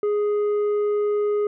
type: tone with tanh clipping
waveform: sine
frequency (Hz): 415.3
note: G#4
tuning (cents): 0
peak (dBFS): -20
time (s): 0.03-1.47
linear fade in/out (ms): 2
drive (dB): 5
effects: none